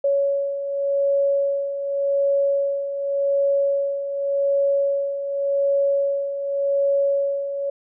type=beating tone pair; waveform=sine; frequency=558 / 558.87 Hz; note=C#5 / C#5; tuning=+11 / +14 cents; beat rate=0.87 Hz; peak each=-26 / -19 dBFS; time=0.04-7.7 s; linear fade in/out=5 ms; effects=none